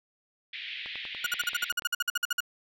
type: band-pass noise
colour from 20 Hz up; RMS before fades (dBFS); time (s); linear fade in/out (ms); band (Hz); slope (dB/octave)
white; -39; 0.53-1.7; 5; 1900 to 3600; 48
type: click train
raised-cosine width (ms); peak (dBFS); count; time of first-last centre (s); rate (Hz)
0.3; -26; 11; 0.86-1.822; 10.4
type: tone bursts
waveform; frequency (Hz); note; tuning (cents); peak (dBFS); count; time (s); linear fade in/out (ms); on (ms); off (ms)
30% pulse; 1439; F#6; -49; -22; 16; 1.24-2.405; 5; 25; 51
effects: none